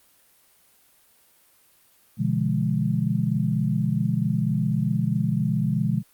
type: chord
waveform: sine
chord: B diminished seventh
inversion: none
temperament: equal with one note detuned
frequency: 123.47 / 146.83 / 171.22 / 207.7 Hz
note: B2 / D3 / F3 / Ab3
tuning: 0 / 0 / -34 / 0 cents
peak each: -26 dBFS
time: 2.17-6.03 s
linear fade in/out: 50 ms
effects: white hiss -59 dBFS RMS until 6.13 s + Opus 32 kbps